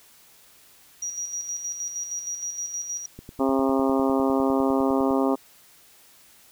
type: tone with tremolo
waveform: sine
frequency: 5760 Hz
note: F#8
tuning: 47 cents flat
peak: -27 dBFS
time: 1.02-3.06 s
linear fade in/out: 5 ms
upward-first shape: square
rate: 6.4 Hz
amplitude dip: 50%
type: click train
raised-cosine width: 3 ms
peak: -26 dBFS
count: 20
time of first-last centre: 3.19-5.107 s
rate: 9.91 Hz
type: harmonic tone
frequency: 134.5 Hz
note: C3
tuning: 48 cents sharp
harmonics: 2 / 3 / 4 / 5 / 6 / 7 / 8 / 9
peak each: -22 / -26 / -28 / -30 / -32 / -33 / -34 / -35 dBFS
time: 3.39-5.36 s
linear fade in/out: 20 ms
effects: white hiss -54 dBFS RMS until 6.51 s